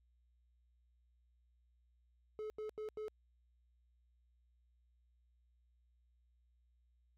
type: tone bursts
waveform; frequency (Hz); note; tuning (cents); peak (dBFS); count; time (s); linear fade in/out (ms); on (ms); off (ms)
triangle; 429.4; A4; -42; -39; 4; 2.39-3.082; 0; 110; 84
effects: added 60 Hz sine -70 dBFS peak until 7.17 s